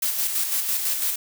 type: noise with tremolo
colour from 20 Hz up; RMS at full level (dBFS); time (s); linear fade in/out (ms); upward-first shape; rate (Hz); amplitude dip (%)
blue; -23; 0.02-1.16; 5; square; 6; 40
effects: none